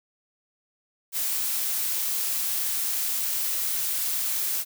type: noise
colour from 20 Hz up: blue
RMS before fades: -27 dBFS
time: 1.12-4.65 s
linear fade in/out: 50 ms
effects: none